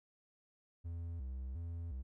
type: tone with vibrato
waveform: triangle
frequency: 74 Hz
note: D2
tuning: 14 cents sharp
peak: -38 dBFS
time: 0.84-2.03 s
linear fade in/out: 20 ms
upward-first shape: square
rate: 1.4 Hz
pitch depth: 230 cents each way
effects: none